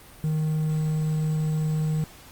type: tone with quantisation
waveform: triangle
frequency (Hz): 155.6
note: D#3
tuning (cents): 0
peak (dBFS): -20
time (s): 0.24-2.04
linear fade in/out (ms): 0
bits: 8
effects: pink hiss -48 dBFS RMS until 2.31 s + Opus 32 kbps